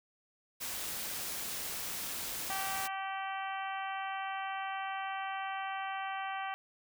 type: noise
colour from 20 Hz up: white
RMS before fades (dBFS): -39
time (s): 0.6-2.88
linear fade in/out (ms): 20
type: harmonic tone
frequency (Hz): 386.9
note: G4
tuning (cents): -23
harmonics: 2 / 3 / 4 / 5 / 6 / 7 / 8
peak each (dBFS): -38 / -42 / -44 / -46 / -48 / -49 / -50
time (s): 2.5-6.54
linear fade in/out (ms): 0
effects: none